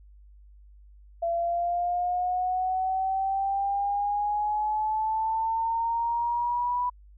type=exponential sweep; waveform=sine; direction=up; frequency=675 to 987.8 Hz; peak=-24 dBFS; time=1.22-6.9 s; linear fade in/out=10 ms; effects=added 50 Hz sine -49 dBFS peak until 7.17 s